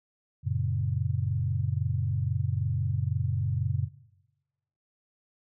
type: chord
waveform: sine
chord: F# major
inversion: none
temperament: equal with one note detuned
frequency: 92.5 / 114.8 / 138.59 Hz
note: F#2 / A#2 / C#3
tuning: 0 / -26 / 0 cents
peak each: -30 dBFS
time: 0.43-3.89 s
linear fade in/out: 50 ms
effects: noise-tail reverb RT60 1.0 s tail -18 dB re dry